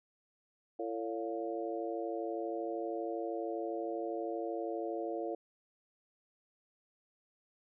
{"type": "harmonic tone with a mistuned harmonic", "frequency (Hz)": 112.6, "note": "A2", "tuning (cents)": 40, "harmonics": [3, 4, 5, 6], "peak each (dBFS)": [-39, -40, -41, -42], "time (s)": [0.79, 5.35], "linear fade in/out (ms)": 5, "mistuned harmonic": 6, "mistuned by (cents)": 70, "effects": []}